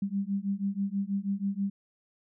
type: beating tone pair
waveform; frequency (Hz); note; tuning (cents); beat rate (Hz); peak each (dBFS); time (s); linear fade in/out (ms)
sine; 195.1 / 201.3; G3 / G3; -8 / +46; 6.2; -31; 0.02-1.7; 5
effects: none